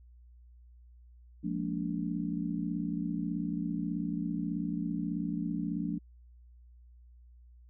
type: chord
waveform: sine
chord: Bb dominant seventh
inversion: second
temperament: just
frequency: 174.81 / 209.8 / 233.1 / 291.4 Hz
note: F3 / Ab3 / Bb3 / D4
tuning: +2 / +18 / 0 / -13 cents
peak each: -35 / -38 / -38 / -36 dBFS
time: 1.43-5.99 s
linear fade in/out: 20 ms
effects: added 60 Hz sine -53 dBFS peak until 7.69 s